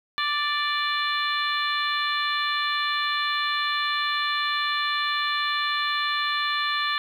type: harmonic tone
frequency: 587.3 Hz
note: D5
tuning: in tune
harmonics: 2 / 3 / 4 / 5 / 6 / 7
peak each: -27 / -28 / -33 / -34 / -30 / -34 dBFS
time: 0.18-6.98 s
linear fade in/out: 0 ms
effects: 9-bit